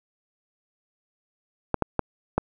clicks, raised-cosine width 1 ms, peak -7 dBFS, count 4, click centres 1.743 / 1.823 / 1.993 / 2.38 s, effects none

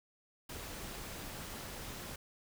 pink noise, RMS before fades -45 dBFS, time 0.49-2.16 s, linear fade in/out 5 ms, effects none

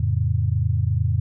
sine chord, F augmented, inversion none, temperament equal, 87.31 / 110 / 138.59 Hz, F2 / A2 / C#3, 0 / 0 / 0 cents, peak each -22 / -21 / -25 dBFS, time 0-1.2 s, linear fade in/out 5 ms, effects none

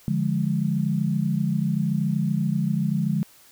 sine chord, D diminished, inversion none, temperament equal, 146.83 / 174.61 / 207.7 Hz, D3 / F3 / Ab3, 0 / 0 / 0 cents, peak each -25 dBFS, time 0.08-3.23 s, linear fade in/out 0 ms, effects white hiss -53 dBFS RMS until 3.51 s

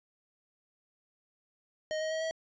square tone with pitch steps, 622.3 / 629.9 / 637.6 / 645.4 Hz, D#5 / D#5 / D#5 / E5, 0 / +21 / +42 / -37 cents, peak -32 dBFS, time 1.91-2.31 s, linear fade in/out 0 ms, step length 100 ms, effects resampled to 16000 Hz

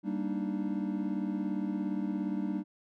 triangle chord, Eb major seventh, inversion first, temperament equal, 196 / 233.1 / 293.7 / 311.1 Hz, G3 / Bb3 / D4 / Eb4, 0 / 0 / 0 / 0 cents, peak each -32 / -36 / -34 / -36 dBFS, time 0.03-2.64 s, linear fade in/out 50 ms, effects none

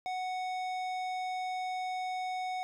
sine tone with tanh clipping, 740 Hz, F#5, in tune, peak -35 dBFS, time 0.06-2.63 s, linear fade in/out 0 ms, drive 15 dB, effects none

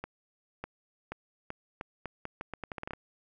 accelerating click train, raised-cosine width 0.5 ms, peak -22 dBFS, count 16, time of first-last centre 0.04-2.934 s, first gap 600 ms, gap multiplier 0.8, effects none

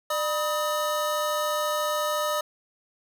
square tone cluster, 601 / 977 / 1262 Hz, D5 / B5 / D#6, +40 / -19 / +24 cents, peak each -28 / -35 / -29 dBFS, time 0.1-2.41 s, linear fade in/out 5 ms, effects none

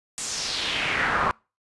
brown noise with band-pass filter sweep, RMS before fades -26 dBFS, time 0.18-1.31 s, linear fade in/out 0 ms, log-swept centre 8100 to 1100 Hz, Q 2.7, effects noise-tail reverb RT60 0.3 s tail -26 dB re dry + resampled to 24000 Hz

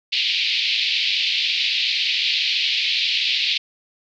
white band-pass noise, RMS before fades -21 dBFS, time 0.12-3.58 s, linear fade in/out 10 ms, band 2300 to 4400 Hz, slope 48 dB/octave, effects none

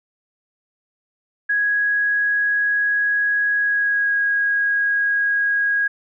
sine tone with pitch glide, 1661.2 to 1645 Hz, G#6 to G#6, 0 to -17 cents, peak -16 dBFS, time 1.49-5.88 s, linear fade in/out 10 ms, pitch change -17 cents, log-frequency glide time 3.56-4.16 s, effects none

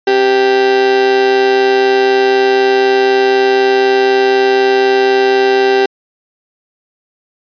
35% pulse tone with amplitude modulation, 392 Hz, G4, in tune, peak -4 dBFS, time 0.07-5.86 s, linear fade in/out 5 ms, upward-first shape sine, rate 124 Hz, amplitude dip 50%, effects resampled to 11025 Hz

